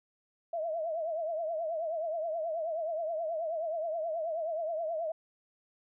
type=tone with vibrato; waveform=sine; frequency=650 Hz; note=E5; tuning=24 cents flat; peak=-31 dBFS; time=0.53-5.12 s; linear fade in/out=5 ms; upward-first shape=triangle; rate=9.4 Hz; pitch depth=120 cents each way; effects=none